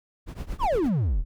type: noise with tremolo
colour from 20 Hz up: brown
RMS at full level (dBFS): -29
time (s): 0.26-0.91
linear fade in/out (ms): 50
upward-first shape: triangle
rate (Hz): 8.6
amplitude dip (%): 95
type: exponential sweep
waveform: triangle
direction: down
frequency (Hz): 1194 to 31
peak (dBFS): -19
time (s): 0.59-1.25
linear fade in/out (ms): 50
effects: none